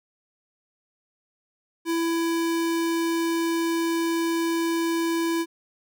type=tone; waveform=square; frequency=332.7 Hz; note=E4; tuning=16 cents sharp; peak=-23 dBFS; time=1.85-5.46 s; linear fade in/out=50 ms; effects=none